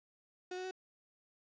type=tone with pitch steps; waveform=35% pulse; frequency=364.6 / 369.3 / 374 Hz; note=F#4 / F#4 / F#4; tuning=-25 / -3 / +19 cents; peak=-38 dBFS; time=0.51-0.711 s; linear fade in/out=5 ms; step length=67 ms; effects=resampled to 16000 Hz + 12-bit